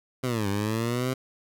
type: linear two-way sweep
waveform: 15% pulse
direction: down then up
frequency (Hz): 131.5 to 98 to 131.5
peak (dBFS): -19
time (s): 0.23-1.14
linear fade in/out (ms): 10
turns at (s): 0.48
effects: none